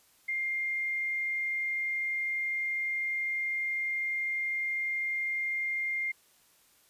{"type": "tone", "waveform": "sine", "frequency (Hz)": 2112, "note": "C7", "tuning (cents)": 16, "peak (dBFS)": -29, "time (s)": [0.28, 6.12], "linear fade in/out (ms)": 10, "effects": ["white hiss -64 dBFS RMS until 6.89 s", "resampled to 32000 Hz"]}